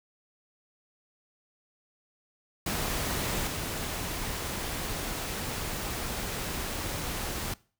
pink noise with level steps, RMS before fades -31 / -34 dBFS, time 2.66-7.54 s, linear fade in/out 5 ms, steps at 3.47 s, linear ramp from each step 5 ms, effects noise-tail reverb RT60 0.4 s tail -22 dB re dry

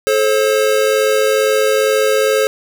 square tone pair together, 432.5 / 534.7 Hz, A4 / C5, -30 / +37 cents, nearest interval major third, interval 367 cents, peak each -15 dBFS, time 0.07-2.47 s, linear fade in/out 0 ms, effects none

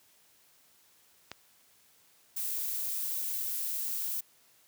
click, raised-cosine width 0.2 ms, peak -22 dBFS, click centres 1.316 s
violet noise, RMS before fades -34 dBFS, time 2.36-4.21 s, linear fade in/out 10 ms
effects white hiss -64 dBFS RMS until 4.67 s + high-pass 60 Hz 12 dB/octave

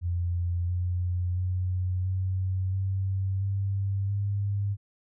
sine tone with pitch steps, 87.31 / 89.4 / 91.54 / 93.74 / 95.99 / 98.29 / 100.64 Hz, F2 / F2 / F#2 / F#2 / G2 / G2 / G2, 0 / +41 / -18 / +23 / -36 / +5 / +46 cents, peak -25 dBFS, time 0.01-4.77 s, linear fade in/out 50 ms, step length 680 ms, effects none

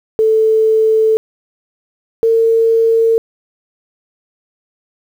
sine tone pair in turn, 440 / 453.7 Hz, A4 / A#4, 0 / -47 cents, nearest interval minor second, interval 53 cents, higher second, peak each -8 dBFS, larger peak neither, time 0.19-1.17 / 2.23-3.18 s, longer first, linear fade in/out 0 ms, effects 7-bit

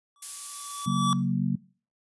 square tone with exponential growth, 1151 Hz, D6, 35 cents flat, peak -22 dBFS, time 0.16-1.13 s, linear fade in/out 1 ms, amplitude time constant 210 ms
violet noise, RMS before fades -32 dBFS, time 0.22-0.86 s, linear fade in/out 5 ms
sine chord, F# major, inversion second, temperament equal, 138.59 / 185 / 233.1 Hz, C#3 / F#3 / A#3, 0 / 0 / 0 cents, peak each -28 / -26 / -29 dBFS, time 0.86-1.56 s, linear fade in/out 10 ms
effects noise-tail reverb RT60 0.4 s tail -21 dB re dry + resampled to 24000 Hz

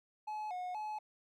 triangle tone with vibrato, 787 Hz, G5, 7 cents sharp, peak -36 dBFS, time 0.27-0.99 s, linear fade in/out 10 ms, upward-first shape square, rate 2.1 Hz, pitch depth 140 cents each way, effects none

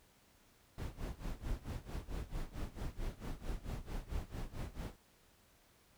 brown noise with tremolo, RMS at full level -39 dBFS, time 0.78-4.96 s, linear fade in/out 2 ms, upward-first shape sine, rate 4.5 Hz, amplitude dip 90%, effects pink hiss -68 dBFS RMS until 5.97 s

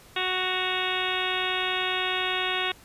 harmonic tone with a mistuned harmonic, 370 Hz, F#4, in tune, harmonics 1 / 2 / 3 / 4 / 5 / 6 / 7 / 8 / 9 / 10, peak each -34 / -34 / -34 / -34 / -34 / -34 / -34 / -34 / -34 / -34 dBFS, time 0.16-2.72 s, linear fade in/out 5 ms, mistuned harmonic 8, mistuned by -56 cents, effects pink hiss -52 dBFS RMS until 2.84 s + resampled to 32000 Hz

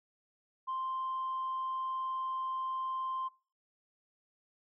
sine tone, 1046.5 Hz, C6, in tune, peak -32 dBFS, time 0.67-3.29 s, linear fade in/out 20 ms, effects noise-tail reverb RT60 0.4 s tail -23 dB re dry + tanh soft clip ceiling -30 dBFS

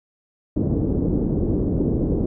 white low-pass noise, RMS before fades -21 dBFS, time 0.56-2.26 s, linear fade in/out 5 ms, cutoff 360 Hz, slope 24 dB/octave, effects none

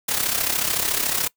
white noise with amplitude modulation, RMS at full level -20 dBFS, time 0.08-1.28 s, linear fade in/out 10 ms, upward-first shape sine, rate 33.8 Hz, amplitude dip 65%, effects noise-tail reverb RT60 0.1 s tail -22 dB re dry

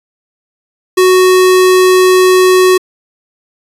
square tone, 370 Hz, F#4, in tune, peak -5 dBFS, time 0.97-2.78 s, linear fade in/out 10 ms, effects resampled to 32000 Hz

